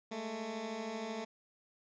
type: beating tone pair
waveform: 15% pulse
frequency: 210.1 / 223.1 Hz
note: G#3 / A3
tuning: +20 / +24 cents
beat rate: 13 Hz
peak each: -39 / -33 dBFS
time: 0.11-1.25 s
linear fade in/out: 10 ms
effects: resampled to 16000 Hz